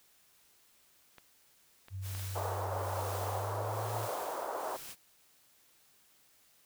clicks, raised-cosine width 0.3 ms, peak -35 / -36 / -30 / -31 / -39 / -38 / -34 dBFS, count 7, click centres 1.183 / 1.884 / 2.15 / 2.196 / 2.274 / 3.649 / 4.03 s
sine tone with pitch glide, 95.9 to 108.89 Hz, G2 to A2, -37 to -18 cents, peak -37 dBFS, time 1.9-4.09 s, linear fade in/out 50 ms, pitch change +219 cents, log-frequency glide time 3.18-3.9 s
white noise with tremolo, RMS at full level -45 dBFS, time 2.01-4.96 s, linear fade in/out 50 ms, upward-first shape triangle, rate 1.1 Hz, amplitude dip 65%
pink band-pass noise, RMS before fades -38 dBFS, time 2.35-4.77 s, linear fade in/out 10 ms, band 490 to 1100 Hz, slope 24 dB/octave
effects white hiss -66 dBFS RMS until 6.65 s

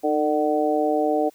harmonic tone with a mistuned harmonic, 150 Hz, D3, 37 cents sharp, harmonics 2 / 3 / 4 / 5, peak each -24 / -24 / -24 / -24 dBFS, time 0.03-1.3 s, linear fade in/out 20 ms, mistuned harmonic 2, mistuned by +38 cents, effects white hiss -57 dBFS RMS until 1.34 s

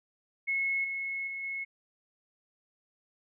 sine tone with level steps, 2182 Hz, C#7, 28 cents flat, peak -27 / -32 / -35 / -33 dBFS, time 0.47-1.65 s, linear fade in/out 20 ms, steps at 0.84 / 1.27 / 1.43 s, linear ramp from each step 5 ms, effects none

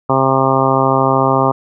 harmonic tone, 133.6 Hz, C3, 36 cents sharp, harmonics 1 / 2 / 3 / 4 / 5 / 6 / 7 / 8 / 9, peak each -19 / -19 / -19 / -19 / -19 / -19 / -19 / -19 / -19 dBFS, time 0.09-1.52 s, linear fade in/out 10 ms, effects none

